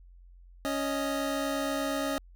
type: tone pair together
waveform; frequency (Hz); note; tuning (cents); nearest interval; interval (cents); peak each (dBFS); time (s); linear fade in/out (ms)
25% pulse; 277.4 / 623.2; C#4 / D#5; +1 / +3; octave + major second; 1402; -27 / -29; 0.65-2.18; 0
effects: added 44 Hz sine -50 dBFS peak until 2.35 s